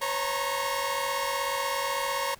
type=tone cluster; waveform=sawtooth; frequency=503 / 552 / 907 / 944 / 1088 Hz; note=B4 / C#5 / A#5 / A#5 / C#6; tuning=+32 / -7 / -48 / +22 / -33 cents; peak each=-34 / -29 / -32 / -29 / -29 dBFS; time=0.01-2.35 s; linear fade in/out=10 ms; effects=pink hiss -54 dBFS RMS until 2.39 s